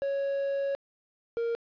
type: tone pair in turn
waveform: triangle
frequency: 554.4 / 465.3 Hz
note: C#5 / A#4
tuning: 0 / -3 cents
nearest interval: minor third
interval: 303 cents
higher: first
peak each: -25 dBFS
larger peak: neither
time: 0.02-0.75 / 1.37-1.55 s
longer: first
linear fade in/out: 0 ms
effects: resampled to 11025 Hz + 10-bit